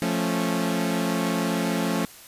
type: chord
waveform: sawtooth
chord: F augmented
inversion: none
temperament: equal with one note detuned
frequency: 174.61 / 220 / 275.3 Hz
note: F3 / A3 / C#4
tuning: 0 / 0 / -12 cents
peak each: -23 / -23 / -24 dBFS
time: 0.02-2.05 s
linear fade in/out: 0 ms
effects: white hiss -46 dBFS RMS until 2.27 s + resampled to 32000 Hz